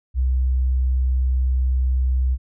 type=tone; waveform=sine; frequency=64 Hz; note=C2; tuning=38 cents flat; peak=-16 dBFS; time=0.14-2.38 s; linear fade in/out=50 ms; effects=none